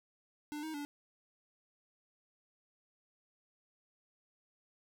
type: tone with pitch steps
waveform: square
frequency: 297.5 / 315.4 / 289.6 Hz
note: D4 / D#4 / D4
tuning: +22 / +24 / -24 cents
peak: -40 dBFS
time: 0.52-0.85 s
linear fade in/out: 0 ms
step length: 110 ms
effects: none